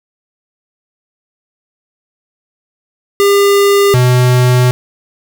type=tone pair in turn; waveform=square; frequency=401.4 / 125.2 Hz; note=G4 / B2; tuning=+41 / +24 cents; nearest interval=octave + minor sixth; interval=2017 cents; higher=first; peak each=-7 dBFS; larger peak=neither; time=3.2-3.94 / 3.94-4.71 s; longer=second; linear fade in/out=0 ms; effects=7-bit